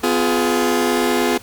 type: chord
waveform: sawtooth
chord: F diminished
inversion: second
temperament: just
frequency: 251.4 / 349.2 / 419.1 Hz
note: Cb4 / F4 / Ab4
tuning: +31 / 0 / +16 cents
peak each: -16 dBFS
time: 0.03-1.38 s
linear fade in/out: 10 ms
effects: pink hiss -41 dBFS RMS until 1.42 s